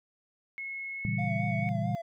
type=tone with pitch glide; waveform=sine; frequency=2179 to 2225 Hz; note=C#7 to C#7; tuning=-30 to +6 cents; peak=-35 dBFS; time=0.58-1.69 s; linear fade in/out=0 ms; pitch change=+36 cents; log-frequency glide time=0.93-1.32 s
type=chord; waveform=sine; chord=A# diminished seventh; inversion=none; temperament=equal with one note detuned; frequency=116.54 / 139.07 / 164.81 / 196 Hz; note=A#2 / C#3 / E3 / G3; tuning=0 / +6 / 0 / 0 cents; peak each=-32 / -35 / -35 / -33 dBFS; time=1.05-1.95 s; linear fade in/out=0 ms
type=tone with vibrato; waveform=triangle; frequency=690 Hz; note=F5; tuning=21 cents flat; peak=-33 dBFS; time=1.18-2.02 s; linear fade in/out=10 ms; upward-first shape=sine; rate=4.5 Hz; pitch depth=51 cents each way
effects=none